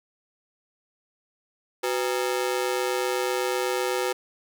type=ring-modulated tone; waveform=sawtooth; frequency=436.1 Hz; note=A4; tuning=15 cents flat; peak=-17 dBFS; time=1.83-4.13 s; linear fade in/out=10 ms; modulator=64 Hz; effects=none